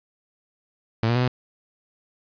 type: tone with pitch steps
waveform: sawtooth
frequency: 113 / 118.9 / 124.4 / 125.6 Hz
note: A2 / A#2 / B2 / B2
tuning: +47 / +35 / +13 / +30 cents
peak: -15 dBFS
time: 1.03-1.278 s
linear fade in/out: 0 ms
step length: 62 ms
effects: resampled to 11025 Hz + 7-bit